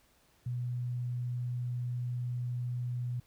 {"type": "tone", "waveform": "sine", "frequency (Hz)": 122.8, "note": "B2", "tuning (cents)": -9, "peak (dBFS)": -32, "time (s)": [0.46, 3.2], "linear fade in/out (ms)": 5, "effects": ["pink hiss -67 dBFS RMS until 3.26 s"]}